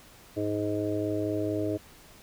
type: harmonic tone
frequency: 104.3 Hz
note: G#2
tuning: 8 cents sharp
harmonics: 1 / 3 / 4 / 5 / 6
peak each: -35 / -30 / -33 / -38 / -34 dBFS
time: 0.36-1.78 s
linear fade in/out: 20 ms
effects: pink hiss -53 dBFS RMS until 2.22 s